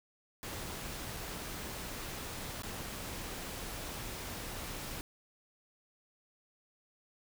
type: noise with dropouts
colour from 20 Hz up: pink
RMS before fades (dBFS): -42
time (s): 0.43-5.01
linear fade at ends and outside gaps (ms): 0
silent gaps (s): 1.165-1.169 / 2.621-2.634
effects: none